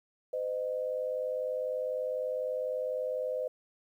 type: tone pair together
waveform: sine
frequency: 512 / 612 Hz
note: C5 / D#5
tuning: -38 / -29 cents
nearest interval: minor third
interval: 309 cents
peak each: -32 / -35 dBFS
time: 0.33-3.48 s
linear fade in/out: 5 ms
effects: 11-bit